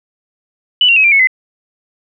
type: tone with pitch steps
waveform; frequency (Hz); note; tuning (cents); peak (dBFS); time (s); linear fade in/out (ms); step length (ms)
sine; 2970 / 2755 / 2556 / 2371 / 2199 / 2040; F#7 / F7 / D#7 / D7 / C#7 / C7; +6 / -24 / +46 / +16 / -14 / -44; -6; 0.81-1.272; 2; 77
effects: none